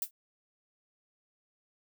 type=noise with exponential decay; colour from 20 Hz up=violet; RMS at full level=-28 dBFS; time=0.02-0.11 s; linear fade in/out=2 ms; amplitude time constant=18 ms; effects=none